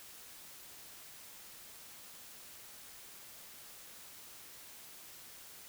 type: silence
effects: white hiss -53 dBFS RMS until 5.68 s